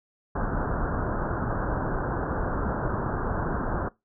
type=low-pass noise; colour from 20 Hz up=pink; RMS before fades=-28 dBFS; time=0.35-3.89 s; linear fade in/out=10 ms; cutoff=1600 Hz; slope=96 dB/octave; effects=noise-tail reverb RT60 0.2 s tail -21 dB re dry